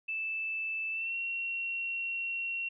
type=tone with pitch glide; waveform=sine; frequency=2637 to 2733 Hz; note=E7 to F7; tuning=0 to -38 cents; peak=-32 dBFS; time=0.08-2.69 s; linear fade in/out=10 ms; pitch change=+62 cents; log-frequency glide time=0.91-1.16 s; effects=none